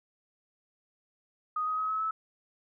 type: tone with pitch steps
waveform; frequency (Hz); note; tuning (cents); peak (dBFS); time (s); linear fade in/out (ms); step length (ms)
sine; 1244.5 / 1259 / 1273.6 / 1288.4 / 1303.4; D#6 / D#6 / D#6 / E6 / E6; 0 / +20 / +40 / -40 / -20; -28; 1.56-2.11; 5; 110
effects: none